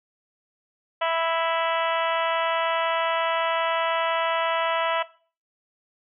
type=harmonic tone; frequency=329.6 Hz; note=E4; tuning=in tune; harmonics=2 / 3 / 4 / 5 / 6 / 7 / 8 / 9 / 10; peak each=-24 / -27 / -29 / -36 / -33 / -39 / -36 / -35 / -39 dBFS; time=1.01-5.03 s; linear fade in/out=10 ms; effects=noise-tail reverb RT60 0.4 s tail -18 dB re dry